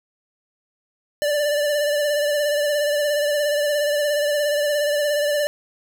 square tone with vibrato, 587.3 Hz, D5, in tune, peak -19 dBFS, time 1.22-5.47 s, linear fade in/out 0 ms, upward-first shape sine, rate 17 Hz, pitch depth 34 cents each way, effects none

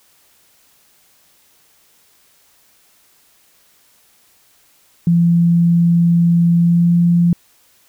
sine tone with pitch glide, 170.4 to 172.18 Hz, F3 to F3, -42 to -24 cents, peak -9 dBFS, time 5.07-7.33 s, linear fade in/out 2 ms, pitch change +18 cents, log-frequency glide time 6.57-6.95 s, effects white hiss -54 dBFS RMS until 7.88 s

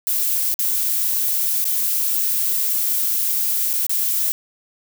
violet noise with dropouts, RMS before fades -20 dBFS, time 0.07-4.32 s, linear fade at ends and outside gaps 0 ms, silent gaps 0.541-0.591 / 1.643-1.653 / 3.731-3.737 / 3.866-3.895 s, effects none

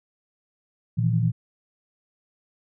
sine tone cluster, 116.2 / 158 / 168.4 Hz, A#2 / D#3 / E3, -5 / +27 / +37 cents, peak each -21 / -26 / -25 dBFS, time 0.97-1.32 s, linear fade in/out 20 ms, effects none

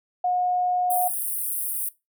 sine tone, 723 Hz, F#5, 40 cents flat, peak -20 dBFS, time 0.24-1.08 s, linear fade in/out 5 ms
pink high-pass noise, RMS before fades -28 dBFS, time 0.9-1.89 s, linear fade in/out 5 ms, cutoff 9000 Hz, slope 96 dB/octave
effects noise-tail reverb RT60 0.2 s tail -18 dB re dry

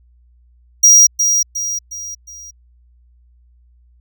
square tone with echo, 5730 Hz, F8, 44 cents sharp, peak -5 dBFS, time 0.83-1.07 s, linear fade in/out 10 ms, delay 360 ms, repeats 4, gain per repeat -7 dB, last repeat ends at 2.51 s, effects added 60 Hz sine -48 dBFS peak until 4 s

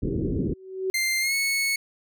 white low-pass noise, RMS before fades -26 dBFS, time 0.02-0.54 s, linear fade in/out 10 ms, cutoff 400 Hz, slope 48 dB/octave
sine tone with exponential growth, 378.2 Hz, F#4, 38 cents sharp, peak -21 dBFS, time 0.39-0.9 s, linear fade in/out 0 ms, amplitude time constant 110 ms
sawtooth tone with pitch glide, 2093 to 2203 Hz, C7 to C#7, 0 to -11 cents, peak -19 dBFS, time 0.94-1.76 s, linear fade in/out 5 ms, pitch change +89 cents, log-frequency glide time 1.2-1.34 s
effects none

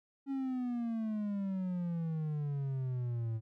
triangle exponential sweep, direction down, 277.2 to 110 Hz, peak -31 dBFS, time 0.26-3.41 s, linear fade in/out 50 ms, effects none

